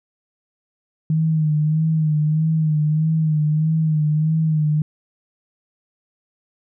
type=tone with vibrato; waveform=sine; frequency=155.56 Hz; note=D#3; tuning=in tune; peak=-15 dBFS; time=1.1-4.82 s; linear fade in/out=2 ms; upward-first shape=sine; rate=1.6 Hz; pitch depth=50 cents each way; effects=none